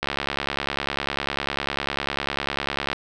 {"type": "click train", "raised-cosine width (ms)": 0.3, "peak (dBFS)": -8, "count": 204, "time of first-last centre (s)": [0.03, 2.93], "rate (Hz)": 70, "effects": []}